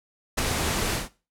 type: noise with ADSR envelope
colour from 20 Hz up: pink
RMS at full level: -21 dBFS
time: 0.37-1.09 s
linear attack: 18 ms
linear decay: 7 ms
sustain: -5 dB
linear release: 150 ms
effects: noise-tail reverb RT60 0.3 s tail -17 dB re dry + low-pass 12000 Hz 12 dB/octave